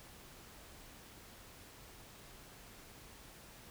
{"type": "silence", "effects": ["pink hiss -56 dBFS RMS until 3.7 s"]}